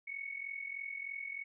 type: tone with amplitude modulation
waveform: sine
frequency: 2217 Hz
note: C#7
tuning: in tune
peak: -36 dBFS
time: 0.07-1.44 s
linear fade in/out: 10 ms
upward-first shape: sine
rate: 43.2 Hz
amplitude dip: 75%
effects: none